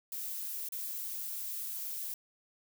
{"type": "noise with dropouts", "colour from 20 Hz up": "violet", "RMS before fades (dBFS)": -39, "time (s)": [0.12, 2.14], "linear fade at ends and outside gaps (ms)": 2, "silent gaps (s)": [0.688, 0.722], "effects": []}